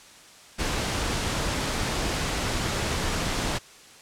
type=noise; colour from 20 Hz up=pink; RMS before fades=-27 dBFS; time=0.58-3.59 s; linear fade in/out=20 ms; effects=white hiss -49 dBFS RMS until 4.01 s + low-pass 8000 Hz 12 dB/octave